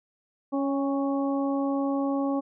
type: harmonic tone with a mistuned harmonic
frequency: 277.2 Hz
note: C#4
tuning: in tune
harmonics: 1 / 2 / 3 / 4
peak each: -25 / -31 / -35 / -37 dBFS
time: 0.52-2.41 s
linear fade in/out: 20 ms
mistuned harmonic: 3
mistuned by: -25 cents
effects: none